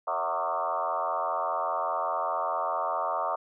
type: tone with frequency modulation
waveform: sine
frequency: 917 Hz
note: A#5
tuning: 29 cents flat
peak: -26 dBFS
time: 0.07-3.36 s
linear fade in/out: 10 ms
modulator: 84.9 Hz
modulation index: 4
effects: none